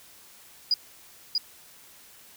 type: tone with echo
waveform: sine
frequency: 4900 Hz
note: D#8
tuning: 27 cents flat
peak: -19 dBFS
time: 0.71-0.74 s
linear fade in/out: 2 ms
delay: 640 ms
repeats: 1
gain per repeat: -3 dB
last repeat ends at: 1.38 s
effects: white hiss -52 dBFS RMS until 2.36 s